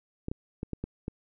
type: clicks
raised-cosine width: 3 ms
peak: -20 dBFS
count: 6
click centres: 0.284 / 0.315 / 0.631 / 0.733 / 0.84 / 1.081 s
effects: none